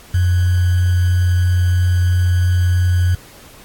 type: tone with sample-and-hold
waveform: sine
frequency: 89.7 Hz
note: F2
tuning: 47 cents sharp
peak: -11 dBFS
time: 0.14-3.15 s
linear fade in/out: 5 ms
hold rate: 1575 Hz
effects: pink hiss -42 dBFS RMS until 3.64 s + AAC 64 kbps